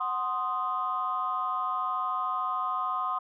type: chord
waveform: sine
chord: C diminished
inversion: second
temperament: equal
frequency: 740 / 1046.5 / 1244.5 Hz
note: Gb5 / C6 / Eb6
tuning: 0 / 0 / 0 cents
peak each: -35 / -30 / -30 dBFS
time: 0-3.19 s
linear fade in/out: 10 ms
effects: tanh soft clip ceiling -19 dBFS